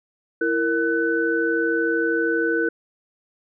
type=tone cluster; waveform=sine; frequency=331.9 / 464.7 / 1500 Hz; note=E4 / A#4 / F#6; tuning=+12 / -5 / +23 cents; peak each=-23 dBFS; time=0.41-2.69 s; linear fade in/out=5 ms; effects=none